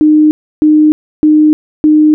sine tone bursts, 305.6 Hz, D#4, 31 cents flat, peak -3 dBFS, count 4, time 0.01-2.14 s, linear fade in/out 0 ms, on 300 ms, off 310 ms, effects none

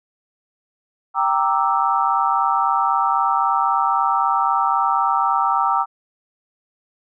sine chord, E half-diminished seventh, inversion first, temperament equal, 784 / 932.3 / 1174.7 / 1318.5 Hz, G5 / Bb5 / D6 / E6, 0 / 0 / 0 / 0 cents, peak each -21 dBFS, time 1.14-5.86 s, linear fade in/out 50 ms, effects none

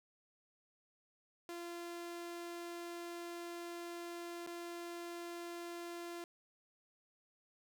sawtooth tone with dropouts, 344 Hz, F4, 26 cents flat, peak -40 dBFS, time 1.49-6.24 s, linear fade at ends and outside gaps 1 ms, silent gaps 4.465-4.473 s, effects none

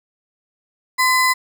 square ring-modulated tone, 1520 Hz, F#6, 46 cents sharp, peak -11 dBFS, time 0.98-1.34 s, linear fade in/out 20 ms, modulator 489 Hz, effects 8-bit

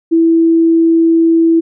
sine tone, 329.6 Hz, E4, in tune, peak -6 dBFS, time 0.11-1.61 s, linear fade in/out 20 ms, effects none

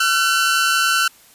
sawtooth tone pair together, 1357.2 / 1508 Hz, F6 / F#6, -50 / +32 cents, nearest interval major second, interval 182 cents, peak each -14 dBFS, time 0-1.08 s, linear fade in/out 5 ms, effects white hiss -49 dBFS RMS until 1.34 s + resampled to 32000 Hz

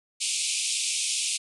white band-pass noise, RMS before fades -28 dBFS, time 0.2-1.38 s, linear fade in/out 20 ms, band 2300 to 9900 Hz, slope 96 dB/octave, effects none

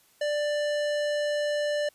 sine tone with hard clipping, 590 Hz, D5, 8 cents sharp, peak -27 dBFS, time 0.21-1.89 s, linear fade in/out 5 ms, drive 17 dB, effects white hiss -62 dBFS RMS until 1.94 s + resampled to 32000 Hz

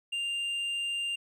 sine tone with hard clipping, 2794 Hz, F7, in tune, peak -31 dBFS, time 0.12-1.16 s, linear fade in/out 10 ms, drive 4 dB, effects none

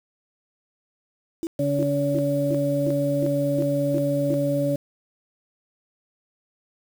sine tone bursts, 329.6 Hz, E4, in tune, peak -24 dBFS, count 9, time 1.43-4.341 s, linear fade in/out 0 ms, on 39 ms, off 320 ms
harmonic tone, 142.2 Hz, C#3, 45 cents sharp, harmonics 1 / 2 / 4, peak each -26 / -25 / -23 dBFS, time 1.59-4.76 s, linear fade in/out 5 ms
effects 7-bit

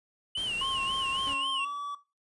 triangle tone with vibrato, 2935 Hz, F#7, 15 cents flat, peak -28 dBFS, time 0.35-1.65 s, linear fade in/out 5 ms, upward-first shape sine, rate 3.7 Hz, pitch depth 130 cents each way
pink noise, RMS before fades -45 dBFS, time 0.37-1.34 s, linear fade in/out 5 ms
triangle tone with pitch glide, 1071 to 1147.9 Hz, C6 to D6, +40 to -40 cents, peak -30 dBFS, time 0.61-1.95 s, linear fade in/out 5 ms, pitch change +120 cents, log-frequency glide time 1.58-1.67 s
sawtooth tone with exponential decay, 280 Hz, C#4, 18 cents sharp, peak -35 dBFS, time 1.27-1.96 s, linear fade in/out 1 ms, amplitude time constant 150 ms
effects noise-tail reverb RT60 0.3 s tail -19 dB re dry + resampled to 24000 Hz

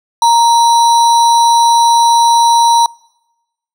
sine tone with sample-and-hold, 932.3 Hz, A#5, in tune, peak -5 dBFS, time 0.22-2.86 s, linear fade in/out 2 ms, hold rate 4900 Hz, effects noise-tail reverb RT60 1.0 s tail -26 dB re dry + low-pass 10000 Hz 12 dB/octave

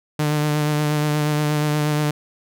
sawtooth tone with vibrato, 150 Hz, D3, 37 cents sharp, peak -14 dBFS, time 0.19-2.11 s, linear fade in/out 5 ms, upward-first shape sine, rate 8.4 Hz, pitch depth 21 cents each way, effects none

